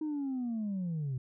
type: linear sweep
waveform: sine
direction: down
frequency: 313.8 to 123.47 Hz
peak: -30 dBFS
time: 0.01-1.18 s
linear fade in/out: 5 ms
effects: tanh soft clip ceiling -30 dBFS